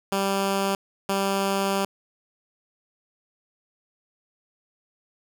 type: tone pair in turn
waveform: 10% pulse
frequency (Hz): 196 / 196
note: G3 / G3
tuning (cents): 0 / 0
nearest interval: unison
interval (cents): 0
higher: neither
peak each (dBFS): -14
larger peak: neither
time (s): 0.12-0.75 / 1.09-1.85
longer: second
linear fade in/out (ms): 2
effects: none